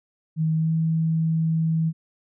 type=tone with pitch glide; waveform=sine; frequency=158.9 to 161.58 Hz; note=D#3 to E3; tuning=+37 to -34 cents; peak=-19 dBFS; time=0.36-1.93 s; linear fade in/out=50 ms; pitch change=+29 cents; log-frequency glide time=0.55-0.72 s; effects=none